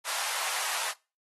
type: high-pass noise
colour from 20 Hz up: pink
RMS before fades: -32 dBFS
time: 0.04-0.94 s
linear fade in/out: 50 ms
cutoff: 760 Hz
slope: 24 dB/octave
effects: noise-tail reverb RT60 0.3 s tail -23 dB re dry + AAC 32 kbps